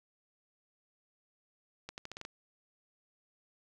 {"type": "accelerating click train", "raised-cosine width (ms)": 0.2, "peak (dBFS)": -25, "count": 7, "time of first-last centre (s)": [1.89, 2.251], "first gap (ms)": 89, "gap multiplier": 0.84, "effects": []}